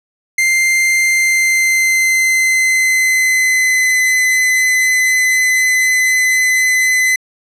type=tone with pitch glide; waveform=45% pulse; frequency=2093 to 2026 Hz; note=C7 to B6; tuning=0 to +44 cents; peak=-10 dBFS; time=0.38-7.16 s; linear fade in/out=5 ms; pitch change=-56 cents; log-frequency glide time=1.07-3.98 s; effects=low-pass 11000 Hz 12 dB/octave